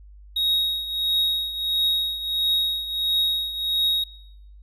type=tone with tremolo; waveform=triangle; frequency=3773 Hz; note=A#7; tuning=20 cents sharp; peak=-16 dBFS; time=0.36-4.04 s; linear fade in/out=5 ms; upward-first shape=triangle; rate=1.5 Hz; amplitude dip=75%; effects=noise-tail reverb RT60 0.9 s tail -25 dB re dry + added 50 Hz sine -43 dBFS peak until 4.62 s